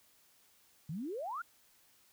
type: exponential sweep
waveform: sine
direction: up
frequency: 141.6 to 1480 Hz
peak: -37 dBFS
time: 0.89-1.42 s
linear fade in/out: 5 ms
effects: white hiss -67 dBFS RMS until 2.12 s